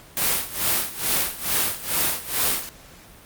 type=noise with tremolo; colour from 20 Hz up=white; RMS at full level=-20 dBFS; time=0.17-2.69 s; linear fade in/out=0 ms; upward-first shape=sine; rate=2.3 Hz; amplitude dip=85%; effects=pink hiss -47 dBFS RMS until 3.25 s + Opus 48 kbps